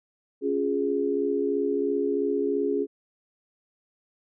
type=chord; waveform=sine; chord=Db major; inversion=none; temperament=equal with one note detuned; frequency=277.2 / 352.3 / 415.3 Hz; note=Db4 / F4 / Ab4; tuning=0 / +15 / 0 cents; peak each=-28 / -30 / -25 dBFS; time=0.41-2.87 s; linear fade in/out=50 ms; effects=none